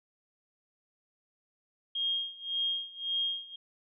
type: tone with tremolo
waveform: sine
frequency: 3239 Hz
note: G#7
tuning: 44 cents flat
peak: -27 dBFS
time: 1.95-3.56 s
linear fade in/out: 5 ms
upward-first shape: sine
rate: 1.8 Hz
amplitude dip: 90%
effects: none